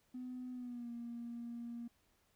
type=tone with pitch glide; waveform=triangle; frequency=251.5 to 236 Hz; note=B3 to A#3; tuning=+32 to +22 cents; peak=-39 dBFS; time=0.14-1.88 s; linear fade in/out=10 ms; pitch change=-110 cents; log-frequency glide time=0.52-0.9 s; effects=tanh soft clip ceiling -40 dBFS + pink hiss -75 dBFS RMS until 2.35 s